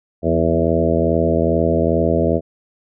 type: harmonic tone with a mistuned harmonic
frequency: 82.41 Hz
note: E2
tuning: in tune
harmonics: 1 / 2 / 3 / 4 / 5 / 6 / 7 / 8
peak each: -22 / -22 / -22 / -22 / -22 / -22 / -22 / -22 dBFS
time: 0.22-2.41 s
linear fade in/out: 50 ms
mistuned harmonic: 3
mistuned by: -30 cents
effects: none